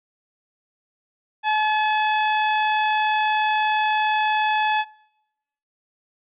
sawtooth tone, 857 Hz, A5, 46 cents flat, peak -14 dBFS, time 1.43-4.85 s, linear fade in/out 50 ms, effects noise-tail reverb RT60 0.9 s tail -25 dB re dry + resampled to 8000 Hz

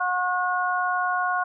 harmonic tone, 362.3 Hz, F#4, 36 cents flat, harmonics 2 / 3 / 4, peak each -26 / -26 / -26 dBFS, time 0-1.44 s, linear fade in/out 10 ms, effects none

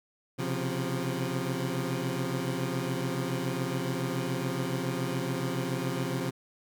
20% pulse tone cluster, 129.1 / 136.2 / 174.8 Hz, C3 / C#3 / F3, -23 / -30 / +2 cents, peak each -29 dBFS, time 0.38-6.31 s, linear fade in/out 20 ms, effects none

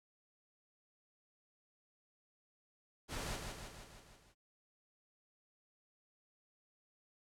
pink noise with echo, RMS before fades -42 dBFS, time 3.08-3.39 s, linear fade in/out 50 ms, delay 160 ms, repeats 6, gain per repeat -4 dB, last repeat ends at 4.35 s, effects low-pass 10000 Hz 12 dB/octave

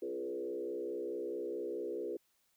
sine tone with frequency modulation, 415.3 Hz, G#4, in tune, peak -36 dBFS, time 0.02-2.17 s, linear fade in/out 5 ms, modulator 64.6 Hz, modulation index 1.4, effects white hiss -75 dBFS RMS until 2.56 s

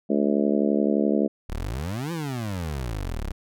harmonic tone, 71.7 Hz, D2, 41 cents flat, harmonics 3 / 4 / 5 / 6 / 7 / 8 / 9, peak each -23 / -25 / -27 / -29 / -30 / -31 / -32 dBFS, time 0.09-1.28 s, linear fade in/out 20 ms
25% pulse exponential two-way sweep, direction up then down, 31.21 to 174.61 to 31.21 Hz, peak -24 dBFS, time 1.49-3.32 s, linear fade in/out 10 ms, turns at 2.12 s
effects none

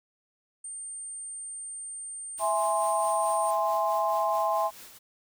sine tone, 8760 Hz, C#9, 22 cents flat, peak -36 dBFS, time 0.64-3.51 s, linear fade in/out 5 ms
white noise with tremolo, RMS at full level -46 dBFS, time 2.37-4.99 s, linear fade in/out 20 ms, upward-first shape sine, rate 4.6 Hz, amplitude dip 45%
sine chord, E augmented, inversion none, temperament equal, 659.3 / 830.6 / 1046.5 Hz, E5 / G#5 / B#5, 0 / 0 / 0 cents, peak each -28 dBFS, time 2.39-4.71 s, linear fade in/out 50 ms
effects none

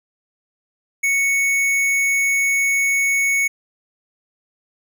sine tone with tanh clipping, 2217 Hz, C#7, in tune, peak -17 dBFS, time 1.03-3.48 s, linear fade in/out 10 ms, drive 17 dB, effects none

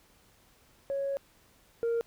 sine tone pair in turn, 553 / 465 Hz, C#5 / A#4, -4 / -4 cents, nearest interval minor third, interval 300 cents, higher first, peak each -28 / -24 dBFS, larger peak second, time 0.9-1.17 / 1.83-2.01 s, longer first, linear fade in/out 0 ms, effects tanh soft clip ceiling -25 dBFS + pink hiss -63 dBFS RMS until 2.06 s

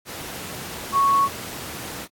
sine tone in noise, 1108.7 Hz, C#6, in tune, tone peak -15 dBFS, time 0.92-1.29 s, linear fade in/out 50 ms, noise pink, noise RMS -33 dBFS, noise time 0.05-2.08 s, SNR +15 dB, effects high-pass 100 Hz 12 dB/octave + AAC 64 kbps

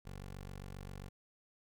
15% pulse tone, 47.51 Hz, F#1, 47 cents sharp, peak -39 dBFS, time 0.05-1.09 s, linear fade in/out 10 ms, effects none

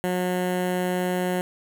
15% pulse tone with notch filter, 181.2 Hz, F#3, 36 cents flat, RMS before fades -25 dBFS, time 0.04-1.41 s, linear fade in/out 0 ms, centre 4900 Hz, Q 1, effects none

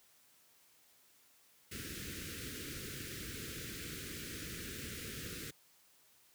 pink band-stop noise, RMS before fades -44 dBFS, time 1.71-5.51 s, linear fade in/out 10 ms, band 480 to 1400 Hz, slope 48 dB/octave, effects white hiss -67 dBFS RMS until 6.34 s + high-pass 60 Hz 12 dB/octave

